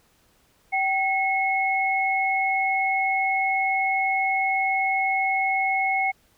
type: tone pair together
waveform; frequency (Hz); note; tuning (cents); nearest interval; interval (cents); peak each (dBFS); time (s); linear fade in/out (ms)
sine; 771 / 2179; G5 / C#7; -29 / -30; octave + tritone; 1799; -23; 0.72-6.12; 20
effects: pink hiss -62 dBFS RMS until 6.37 s